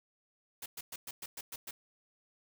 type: noise bursts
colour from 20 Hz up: white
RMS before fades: -43 dBFS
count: 8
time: 0.62-1.71 s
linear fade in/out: 5 ms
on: 40 ms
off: 110 ms
effects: none